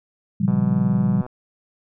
sine chord, G half-diminished seventh, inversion first, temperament equal, 116.54 / 138.59 / 174.61 / 196 Hz, Bb2 / Db3 / F3 / G3, 0 / 0 / 0 / 0 cents, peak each -25 / -24 / -22 / -19 dBFS, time 0.4-1.22 s, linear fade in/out 10 ms
click train, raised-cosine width 1 ms, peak -22 dBFS, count 99, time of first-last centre 0.48-1.264 s, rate 125 Hz
effects none

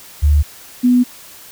sine tone pair in turn, 73.7 / 247.3 Hz, D2 / B3, +7 / +3 cents, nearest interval octave + major sixth, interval 2096 cents, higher second, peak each -8 dBFS, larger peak neither, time 0.22-0.43 / 0.83-1.04 s, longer neither, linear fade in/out 20 ms, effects white hiss -39 dBFS RMS until 1.51 s

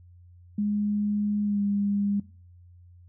sine tone with pitch glide, 207.2 to 202.2 Hz, G#3 to G#3, -4 to -46 cents, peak -23 dBFS, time 0.58-2.2 s, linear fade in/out 5 ms, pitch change -42 cents, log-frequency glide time 1.43-1.61 s, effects noise-tail reverb RT60 0.4 s tail -20 dB re dry + added 88 Hz sine -49 dBFS peak until 3.08 s

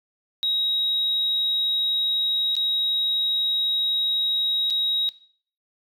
sine tone with dropouts, 3807 Hz, A#7, 36 cents sharp, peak -20 dBFS, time 0.43-5.09 s, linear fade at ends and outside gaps 0 ms, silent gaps 2.553-2.566 / 4.701-4.706 s, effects noise-tail reverb RT60 0.5 s tail -17 dB re dry + tanh soft clip ceiling -16 dBFS

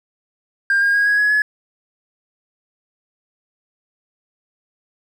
triangle tone with pitch steps, 1600 / 1619.5 / 1639.3 / 1659.3 / 1679.5 / 1700 Hz, G6 / G#6 / G#6 / G#6 / G#6 / G#6, +35 / -44 / -23 / -2 / +19 / +40 cents, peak -10 dBFS, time 0.7-1.42 s, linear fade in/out 2 ms, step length 120 ms, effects tanh soft clip ceiling -9 dBFS

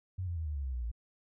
sine tone with pitch steps, 92.5 / 86.31 / 80.53 / 75.13 / 70.1 / 65.41 / 61.03 / 56.94 Hz, F#2 / F2 / E2 / D2 / C#2 / C2 / B1 / A#1, 0 / -20 / -40 / +40 / +20 / 0 / -20 / -40 cents, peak -33 dBFS, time 0.18-0.916 s, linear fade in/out 10 ms, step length 92 ms, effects none

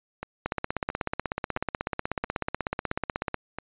two click trains, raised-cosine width 0.5 ms, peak -18 / -12 dBFS, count 6 / 48, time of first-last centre 0.23-3.586 / 0.46-3.343 s, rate 1.49 / 16.3 Hz, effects resampled to 8000 Hz

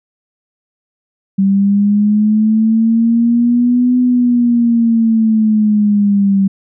sine linear two-way sweep, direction up then down, 193.6 to 250.2 to 193.6 Hz, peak -8 dBFS, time 1.38-6.48 s, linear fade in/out 10 ms, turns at 3.98 s, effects none

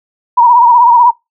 sine tone with vibrato, 957 Hz, A#5, 45 cents sharp, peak -3 dBFS, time 0.37-1.11 s, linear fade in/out 10 ms, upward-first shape sine, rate 16 Hz, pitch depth 67 cents each way, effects noise-tail reverb RT60 0.2 s tail -25 dB re dry

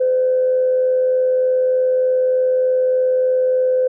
sine tone with amplitude modulation, 511 Hz, C5, 41 cents flat, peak -11 dBFS, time 0-3.88 s, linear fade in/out 10 ms, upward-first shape sine, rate 83.3 Hz, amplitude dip 30%, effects tanh soft clip ceiling -7 dBFS

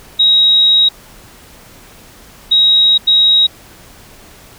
sine tone bursts at uneven times, 3806 Hz, A#7, 35 cents sharp, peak -6 dBFS, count 3, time 0.19-0.89 / 2.51-2.98 / 3.07-3.47 s, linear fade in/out 10 ms, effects pink hiss -40 dBFS RMS until 4.58 s

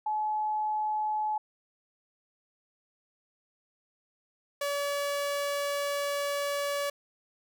sine / sawtooth tone pair in turn, 855 / 570.6 Hz, A5 / C#5, -50 / +50 cents, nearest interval perfect fifth, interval 700 cents, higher first, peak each -27 / -25 dBFS, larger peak second, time 0.06-1.38 / 4.61-6.9 s, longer second, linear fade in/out 5 ms, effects none

